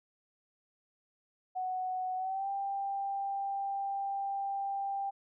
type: tone with pitch glide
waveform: sine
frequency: 742 to 790.7 Hz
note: F#5 to G5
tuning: +5 to +15 cents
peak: -32 dBFS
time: 1.55-5.11 s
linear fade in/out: 20 ms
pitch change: +110 cents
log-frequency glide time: 2.16-2.48 s
effects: none